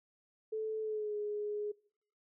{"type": "tone with pitch glide", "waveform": "sine", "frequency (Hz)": [436.7, 417.2], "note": ["A4", "G#4"], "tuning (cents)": [-13, 8], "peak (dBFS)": -34, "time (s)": [0.52, 1.72], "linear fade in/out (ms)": 10, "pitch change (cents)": -79, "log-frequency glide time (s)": [0.81, 1.16], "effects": ["noise-tail reverb RT60 0.6 s tail -24 dB re dry"]}